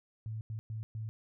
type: tone bursts at uneven times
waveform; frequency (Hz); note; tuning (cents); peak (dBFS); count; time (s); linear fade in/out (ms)
sine; 110; A2; 0; -36; 4; 0.26-0.41 / 0.5-0.59 / 0.7-0.83 / 0.95-1.09; 0
effects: none